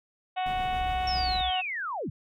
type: harmonic tone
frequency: 370 Hz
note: F#4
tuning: in tune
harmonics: 2 / 3 / 4 / 5 / 6 / 7 / 8 / 9 / 10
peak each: -27 / -42 / -43 / -45 / -42 / -43 / -42 / -52 / -47 dBFS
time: 0.36-1.62 s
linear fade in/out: 20 ms
type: noise with tremolo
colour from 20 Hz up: brown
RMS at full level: -37 dBFS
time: 0.46-1.41 s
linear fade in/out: 2 ms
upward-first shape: sine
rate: 7.3 Hz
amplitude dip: 30%
type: tone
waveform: sine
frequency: 61.74 Hz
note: B1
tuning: in tune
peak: -34 dBFS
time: 0.74-1.51 s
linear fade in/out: 20 ms
type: linear sweep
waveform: sine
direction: down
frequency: 5500 to 87.31 Hz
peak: -30 dBFS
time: 1.07-2.1 s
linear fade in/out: 5 ms
effects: none